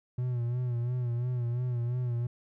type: tone with vibrato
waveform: triangle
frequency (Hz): 122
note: B2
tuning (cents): -21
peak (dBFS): -26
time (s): 0.18-2.27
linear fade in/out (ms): 5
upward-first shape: sine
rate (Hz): 2.9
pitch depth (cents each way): 57
effects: none